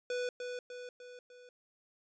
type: tone with echo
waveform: square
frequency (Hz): 493.9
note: B4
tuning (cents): 0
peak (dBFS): -34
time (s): 0.1-0.29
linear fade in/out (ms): 2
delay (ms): 300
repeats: 4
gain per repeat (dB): -5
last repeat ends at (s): 1.49
effects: resampled to 16000 Hz